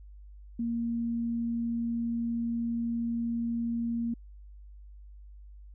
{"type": "tone", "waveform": "sine", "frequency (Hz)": 233.1, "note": "A#3", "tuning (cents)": 0, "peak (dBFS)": -28, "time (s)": [0.59, 4.14], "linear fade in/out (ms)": 5, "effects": ["added 50 Hz sine -46 dBFS peak until 5.74 s"]}